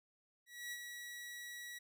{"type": "tone with ADSR envelope", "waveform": "sawtooth", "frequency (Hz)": 1930, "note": "B6", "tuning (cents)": -40, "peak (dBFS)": -38, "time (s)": [0.46, 1.79], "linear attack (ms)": 260, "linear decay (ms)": 49, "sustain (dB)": -5, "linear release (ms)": 13, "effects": []}